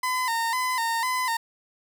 30% pulse tone with vibrato, 964 Hz, B5, 42 cents flat, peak -21 dBFS, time 0.03-1.37 s, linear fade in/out 5 ms, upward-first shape square, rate 2 Hz, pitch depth 86 cents each way, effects none

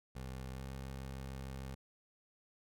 20% pulse tone with pitch glide, 65 to 66.48 Hz, C2 to C2, -11 to +28 cents, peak -38 dBFS, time 0.15-1.75 s, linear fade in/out 10 ms, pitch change +39 cents, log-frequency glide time 0.54-0.63 s, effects none

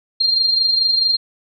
sine tone with amplitude modulation, 4195 Hz, C8, 4 cents sharp, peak -11 dBFS, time 0.2-1.17 s, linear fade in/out 10 ms, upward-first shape sine, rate 24.6 Hz, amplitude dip 50%, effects none

